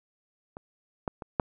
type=clicks; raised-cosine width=1 ms; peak=-26 / -15 / -24 / -9 dBFS; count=4; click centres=0.569 / 1.078 / 1.222 / 1.398 s; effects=none